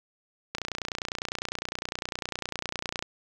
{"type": "click train", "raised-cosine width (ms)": 0.2, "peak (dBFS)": -13, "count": 75, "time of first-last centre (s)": [0.55, 3.025], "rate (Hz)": 29.9, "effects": []}